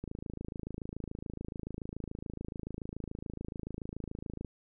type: click train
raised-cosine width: 3 ms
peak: -26 dBFS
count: 120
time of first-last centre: 0.04-4.447 s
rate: 27 Hz
effects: none